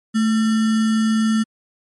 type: tone with sample-and-hold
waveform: sine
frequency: 220 Hz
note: A3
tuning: in tune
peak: -14 dBFS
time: 0.14-1.44 s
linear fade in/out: 20 ms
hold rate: 1575 Hz
effects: MP3 48 kbps